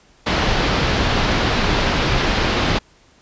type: low-pass noise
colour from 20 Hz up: pink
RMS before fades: -18 dBFS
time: 0.26-2.79 s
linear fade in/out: 10 ms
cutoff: 4700 Hz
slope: 24 dB/octave
effects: pink hiss -53 dBFS RMS until 3.21 s + resampled to 16000 Hz